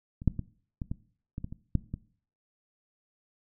clicks, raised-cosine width 5 ms, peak -28 / -10 / -20 / -21 / -20 / -23 / -22 / -27 / -12 / -21 dBFS, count 10, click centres 0.219 / 0.277 / 0.393 / 0.818 / 0.915 / 1.381 / 1.444 / 1.525 / 1.753 / 1.94 s, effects noise-tail reverb RT60 0.5 s tail -19 dB re dry

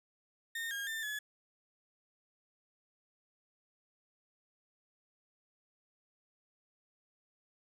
35% pulse tone with pitch steps, 1832 / 1624 / 1790 / 1706 Hz, A#6 / G#6 / A6 / G#6, -31 / -39 / +29 / +46 cents, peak -35 dBFS, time 0.55-1.19 s, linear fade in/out 5 ms, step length 160 ms, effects none

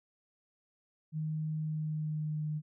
sine tone with pitch glide, 155.56 to 152.53 Hz, D#3 to D#3, 0 to -34 cents, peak -32 dBFS, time 1.12-2.62 s, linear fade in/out 50 ms, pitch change -34 cents, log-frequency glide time 1.57-2.45 s, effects none

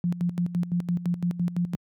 sine tone with tremolo, 174.8 Hz, F3, 2 cents sharp, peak -21 dBFS, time 0.04-1.75 s, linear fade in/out 0 ms, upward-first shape square, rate 5.9 Hz, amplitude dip 75%, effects high-pass 100 Hz 12 dB/octave

